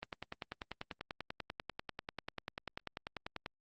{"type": "click train", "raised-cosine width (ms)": 0.3, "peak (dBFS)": -24, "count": 36, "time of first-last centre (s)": [0.03, 3.461], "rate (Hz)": 10.2, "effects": ["Opus 24 kbps"]}